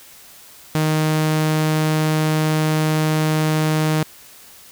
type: tone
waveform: sawtooth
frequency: 155.56 Hz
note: D#3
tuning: in tune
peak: -12 dBFS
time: 0.75-4.03 s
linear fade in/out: 0 ms
effects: white hiss -44 dBFS RMS until 4.71 s